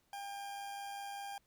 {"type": "tone with amplitude modulation", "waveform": "40% pulse", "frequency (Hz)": 801, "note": "G5", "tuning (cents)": 37, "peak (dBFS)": -40, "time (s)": [0.13, 1.38], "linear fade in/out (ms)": 2, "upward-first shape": "sine", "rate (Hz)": 105, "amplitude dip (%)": 30, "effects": ["pink hiss -75 dBFS RMS until 1.46 s"]}